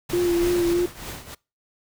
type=noise; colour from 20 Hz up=pink; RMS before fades=-32 dBFS; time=0.09-0.74 s; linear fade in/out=10 ms
type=tone with vibrato; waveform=sine; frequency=347.8 Hz; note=F4; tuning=7 cents flat; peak=-18 dBFS; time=0.13-0.86 s; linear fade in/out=5 ms; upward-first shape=sine; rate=3.2 Hz; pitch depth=28 cents each way
type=noise with tremolo; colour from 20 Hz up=pink; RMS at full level=-33 dBFS; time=0.41-1.35 s; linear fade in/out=10 ms; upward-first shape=triangle; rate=3.3 Hz; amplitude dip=80%
effects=noise-tail reverb RT60 0.3 s tail -25 dB re dry